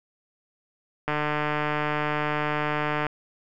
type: click train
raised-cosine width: 0.5 ms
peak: -11 dBFS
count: 299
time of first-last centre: 1.08-3.067 s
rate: 150 Hz
effects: none